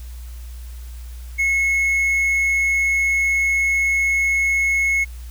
triangle tone, 2182 Hz, C#7, 28 cents flat, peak -14 dBFS, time 1.38-5.05 s, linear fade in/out 20 ms, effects added 60 Hz sine -31 dBFS peak until 5.3 s + white hiss -48 dBFS RMS until 5.3 s

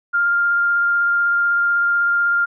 sine tone with vibrato, 1400 Hz, F6, 4 cents sharp, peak -14 dBFS, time 0.13-2.46 s, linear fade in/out 20 ms, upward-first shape triangle, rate 16 Hz, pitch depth 9 cents each way, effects none

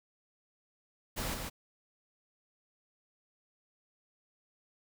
pink noise with echo, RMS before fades -36 dBFS, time 1.16-1.35 s, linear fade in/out 20 ms, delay 150 ms, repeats 1, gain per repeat -4 dB, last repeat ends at 1.5 s, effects none

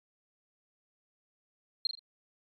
sine tone with echo, 4194 Hz, C8, 3 cents sharp, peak -25 dBFS, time 1.85-1.87 s, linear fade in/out 2 ms, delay 41 ms, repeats 3, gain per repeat -8 dB, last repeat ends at 1.993 s, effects MP3 96 kbps

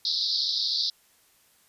white band-pass noise, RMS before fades -27 dBFS, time 0.05-0.9 s, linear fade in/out 2 ms, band 3700 to 5100 Hz, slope 96 dB/octave, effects white hiss -62 dBFS RMS until 1.68 s + resampled to 32000 Hz

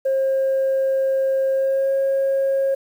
sine tone with pitch glide, 535 to 542.5 Hz, C5 to C#5, +38 to -37 cents, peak -15 dBFS, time 0.05-2.75 s, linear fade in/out 10 ms, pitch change +25 cents, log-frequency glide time 1.53-1.92 s, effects tanh soft clip ceiling -14 dBFS + 8-bit

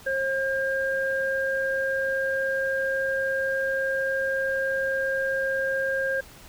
sine tone pair together, 536 / 1606.2 Hz, C5 / G6, +42 / +42 cents, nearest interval octave + perfect fifth, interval 1900 cents, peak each -26 dBFS, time 0.06-6.21 s, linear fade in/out 10 ms, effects pink hiss -48 dBFS RMS until 6.48 s

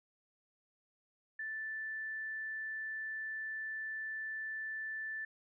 sine tone, 1760 Hz, A6, in tune, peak -38 dBFS, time 1.39-5.25 s, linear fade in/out 5 ms, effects none

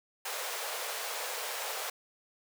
pink high-pass noise, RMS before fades -37 dBFS, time 0.25-1.9 s, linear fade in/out 5 ms, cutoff 460 Hz, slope 48 dB/octave, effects none

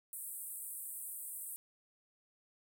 pink band-pass noise, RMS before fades -45 dBFS, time 0.13-1.56 s, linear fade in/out 0 ms, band 8200 to 16000 Hz, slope 96 dB/octave, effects none

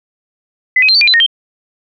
sine tone with pitch steps, 2016 / 2528 / 4154 / 4547 / 2402 / 4018 / 1853 / 3148 Hz, B6 / D#7 / C8 / C#8 / D7 / B7 / A#6 / G7, +35 / +27 / -13 / +43 / +38 / +29 / -11 / +7 cents, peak -6 dBFS, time 0.76-1.264 s, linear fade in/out 5 ms, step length 63 ms, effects none

